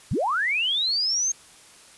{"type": "linear sweep", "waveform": "sine", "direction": "up", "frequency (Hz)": [64.6, 6480], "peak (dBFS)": -21, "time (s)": [0.11, 1.32], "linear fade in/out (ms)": 5, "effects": ["white hiss -50 dBFS RMS until 1.97 s", "resampled to 24000 Hz"]}